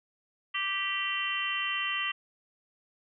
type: harmonic tone with a mistuned harmonic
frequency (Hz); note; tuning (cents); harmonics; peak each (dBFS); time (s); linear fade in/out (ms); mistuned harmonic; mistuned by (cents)
392; G4; 0; 3 / 4 / 5 / 6 / 7 / 8; -36 / -44 / -34 / -44 / -33 / -35; 0.54-2.12; 10; 8; -24
effects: none